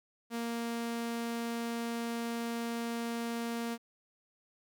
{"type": "tone", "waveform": "sawtooth", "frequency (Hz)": 233.1, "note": "A#3", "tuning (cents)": 0, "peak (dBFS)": -30, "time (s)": [0.3, 3.78], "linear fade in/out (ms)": 50, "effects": []}